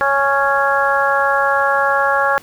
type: harmonic tone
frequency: 277.2 Hz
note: C#4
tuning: in tune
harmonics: 2 / 3 / 4 / 5 / 6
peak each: -19 / -19 / -19 / -19 / -19 dBFS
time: 0.01-2.38 s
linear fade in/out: 0 ms
effects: pink hiss -43 dBFS RMS until 2.42 s